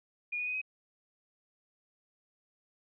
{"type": "tone with pitch steps", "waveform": "sine", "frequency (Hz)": [2437, 2467, 2497, 2527], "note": ["D#7", "D#7", "D#7", "D#7"], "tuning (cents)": [-37, -15, 6, 26], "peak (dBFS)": -32, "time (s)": [0.32, 0.616], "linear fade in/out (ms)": 10, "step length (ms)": 74, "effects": []}